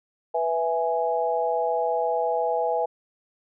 sine chord, E major, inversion second, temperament equal, 493.9 / 659.3 / 830.6 Hz, B4 / E5 / G#5, 0 / 0 / 0 cents, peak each -26 dBFS, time 0.34-2.86 s, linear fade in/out 10 ms, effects none

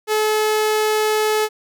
sawtooth tone, 429.7 Hz, A4, 41 cents flat, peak -12 dBFS, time 0.07-1.49 s, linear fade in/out 50 ms, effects none

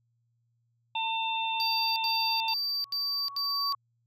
harmonic tone, 898 Hz, A5, 35 cents sharp, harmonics 1 / 3 / 4, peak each -30 / -34 / -34 dBFS, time 0.95-2.54 s, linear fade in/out 5 ms
triangle tone bursts, 4653 Hz, D8, 17 cents flat, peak -27 dBFS, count 5, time 1.6-3.724 s, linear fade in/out 0 ms, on 360 ms, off 81 ms
sine tone with exponential growth, 1120 Hz, C#6, 18 cents sharp, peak -29 dBFS, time 2.18-3.75 s, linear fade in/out 5 ms, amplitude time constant 340 ms
effects added 117 Hz sine -70 dBFS peak until 4.06 s

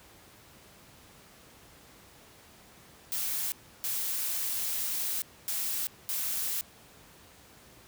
blue noise bursts at uneven times, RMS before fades -32 dBFS, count 4, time 3.12-3.52 / 3.84-5.22 / 5.48-5.87 / 6.09-6.61 s, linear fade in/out 0 ms, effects pink hiss -55 dBFS RMS until 7.87 s + high-pass 60 Hz 12 dB/octave

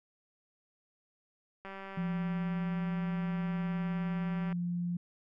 click train, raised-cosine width 0.5 ms, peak -30 dBFS, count 559, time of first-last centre 1.65-4.526 s, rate 194 Hz
sine tone, 174.61 Hz, F3, in tune, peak -31 dBFS, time 1.97-4.97 s, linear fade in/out 5 ms
effects none

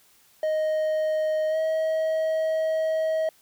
triangle tone with pitch glide, 623 to 636.1 Hz, D#5 to D#5, +2 to +38 cents, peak -20 dBFS, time 0.43-3.29 s, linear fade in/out 2 ms, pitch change +36 cents, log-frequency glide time 1.49-1.57 s, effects white hiss -59 dBFS RMS until 3.41 s

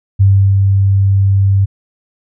sine tone with ADSR envelope, 98 Hz, G2, in tune, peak -4 dBFS, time 0.19-1.66 s, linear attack 20 ms, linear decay 330 ms, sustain -3 dB, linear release 19 ms, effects none

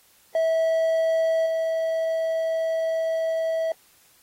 triangle tone with level steps, 650 Hz, E5, 24 cents flat, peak -17 / -20 dBFS, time 0.35-3.72 s, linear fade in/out 2 ms, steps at 1.46 s, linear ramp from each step 5 ms, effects white hiss -58 dBFS RMS until 4.22 s + AAC 48 kbps

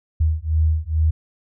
sine beating tone pair, 77.78 / 80.08 Hz, D#2 / E2, 0 / -50 cents, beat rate 2.3 Hz, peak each -19 dBFS, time 0.2-1.11 s, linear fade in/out 10 ms, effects none

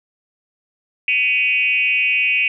sine tone with frequency modulation, 2506 Hz, D#7, 12 cents sharp, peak -14 dBFS, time 1.08-2.48 s, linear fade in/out 2 ms, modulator 252 Hz, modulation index 0.97, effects none

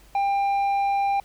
sine tone with tanh clipping, 796 Hz, G5, 26 cents sharp, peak -21 dBFS, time 0.15-1.2 s, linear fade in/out 2 ms, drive 6 dB, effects added 50 Hz sine -53 dBFS peak until 1.24 s + pink hiss -55 dBFS RMS until 1.24 s

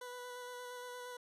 20% pulse tone with vibrato, 493.9 Hz, B4, in tune, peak -40 dBFS, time 0.01-1.17 s, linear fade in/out 5 ms, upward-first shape square, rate 8.6 Hz, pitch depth 11 cents each way, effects resampled to 32000 Hz

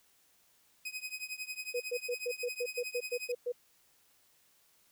sawtooth tone with tremolo, 2514 Hz, D#7, 17 cents sharp, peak -32 dBFS, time 0.85-3.32 s, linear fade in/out 5 ms, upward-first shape triangle, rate 11 Hz, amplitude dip 95%
sine tone bursts, 487.7 Hz, B4, 22 cents flat, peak -31 dBFS, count 11, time 1.74-3.522 s, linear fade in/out 10 ms, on 62 ms, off 110 ms
effects white hiss -68 dBFS RMS until 4.91 s

